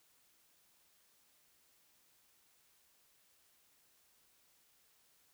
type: silence
effects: white hiss -71 dBFS RMS until 5.33 s